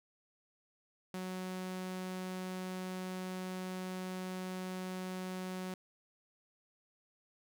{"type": "tone", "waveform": "sawtooth", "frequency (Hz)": 185, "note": "F#3", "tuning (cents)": 0, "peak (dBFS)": -35, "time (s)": [1.14, 5.74], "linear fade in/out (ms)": 2, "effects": []}